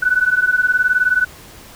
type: beating tone pair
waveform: sine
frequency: 1480 / 1499 Hz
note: F#6 / F#6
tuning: 0 / +22 cents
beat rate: 19 Hz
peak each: -16 / -15 dBFS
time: 0.02-1.25 s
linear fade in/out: 10 ms
effects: pink hiss -40 dBFS RMS until 1.75 s